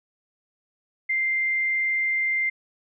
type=tone; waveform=sine; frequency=2093 Hz; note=C7; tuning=in tune; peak=-21 dBFS; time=1.09-2.5 s; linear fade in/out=10 ms; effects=none